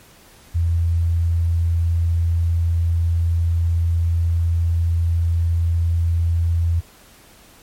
sine tone, 84.2 Hz, E2, 37 cents sharp, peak -15 dBFS, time 0.54-6.81 s, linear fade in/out 20 ms, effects pink hiss -48 dBFS RMS until 7.62 s + MP3 64 kbps

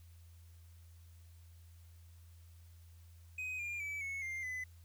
triangle tone with pitch steps, 2513 / 2404 / 2299 / 2199 / 2103 / 2012 Hz, D#7 / D7 / D7 / C#7 / C7 / B6, +17 / +40 / -37 / -14 / +8 / +32 cents, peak -37 dBFS, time 3.38-4.64 s, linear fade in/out 5 ms, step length 210 ms, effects added 84 Hz sine -55 dBFS peak until 4.84 s + white hiss -70 dBFS RMS until 4.84 s

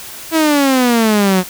sawtooth exponential sweep, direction down, 329.6 to 180 Hz, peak -6 dBFS, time 0.31-1.44 s, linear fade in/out 50 ms, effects white hiss -31 dBFS RMS until 1.49 s

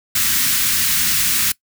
white band-stop noise, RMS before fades -17 dBFS, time 0.15-1.52 s, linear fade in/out 5 ms, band 260 to 1300 Hz, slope 24 dB/octave, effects noise-tail reverb RT60 0.1 s tail -21 dB re dry

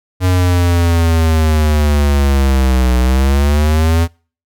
square linear two-way sweep, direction down then up, 92.5 to 61.74 to 84.9 Hz, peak -10 dBFS, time 0.2-4.08 s, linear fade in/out 50 ms, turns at 2.98 s, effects noise-tail reverb RT60 0.4 s tail -26 dB re dry

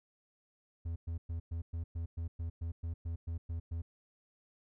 triangle tone bursts, 83.3 Hz, E2, 19 cents sharp, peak -33 dBFS, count 14, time 0.85-3.82 s, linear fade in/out 10 ms, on 110 ms, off 110 ms, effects none

